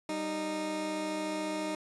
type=tone pair together; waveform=20% pulse; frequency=194.83 / 309.2 Hz; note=G3 / D#4; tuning=-10 / -11 cents; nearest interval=minor sixth; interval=799 cents; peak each=-36 / -28 dBFS; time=0.09-1.75 s; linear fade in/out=2 ms; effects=resampled to 24000 Hz